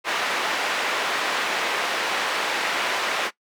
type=band-pass noise; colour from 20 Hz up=white; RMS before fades=-25 dBFS; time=0.04-3.31 s; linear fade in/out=50 ms; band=420 to 2400 Hz; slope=12 dB/octave; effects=noise-tail reverb RT60 0.1 s tail -19 dB re dry